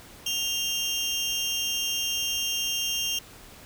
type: tone pair together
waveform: 30% pulse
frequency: 2794 / 3181 Hz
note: F7 / G7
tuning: 0 / +25 cents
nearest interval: major second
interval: 225 cents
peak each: -26 dBFS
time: 0.26-3.19 s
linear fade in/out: 5 ms
effects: pink hiss -48 dBFS RMS until 3.65 s